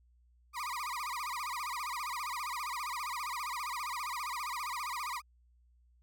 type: tone with vibrato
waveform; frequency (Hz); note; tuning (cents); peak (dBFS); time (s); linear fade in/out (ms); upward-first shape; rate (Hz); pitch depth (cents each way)
35% pulse; 1089; C#6; -31; -34; 0.53-5.22; 50; sine; 15; 230
effects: added 60 Hz sine -63 dBFS peak until 6.02 s